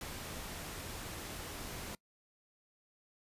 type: noise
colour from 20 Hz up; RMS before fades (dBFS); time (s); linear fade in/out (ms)
pink; -44; 0.01-1.95; 2
effects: noise-tail reverb RT60 0.1 s tail -24 dB re dry + resampled to 32000 Hz